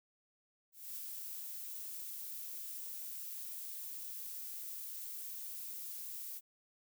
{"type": "noise with ADSR envelope", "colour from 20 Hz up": "violet", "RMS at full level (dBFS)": -43, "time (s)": [0.72, 6.41], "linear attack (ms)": 250, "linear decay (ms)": 3, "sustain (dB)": -2, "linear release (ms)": 41, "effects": []}